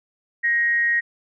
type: tone with amplitude modulation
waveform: sine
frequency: 1881 Hz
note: A#6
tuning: 15 cents sharp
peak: -15 dBFS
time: 0.43-1.01 s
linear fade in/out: 20 ms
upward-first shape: sine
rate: 246 Hz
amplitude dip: 40%
effects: none